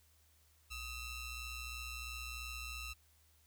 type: ring-modulated tone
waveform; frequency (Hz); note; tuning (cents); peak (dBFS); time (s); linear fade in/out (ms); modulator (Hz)
sawtooth; 1318.5; E6; 0; -36; 0.7-2.94; 20; 1380
effects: added 76 Hz sine -69 dBFS peak until 3.46 s + white hiss -71 dBFS RMS until 3.46 s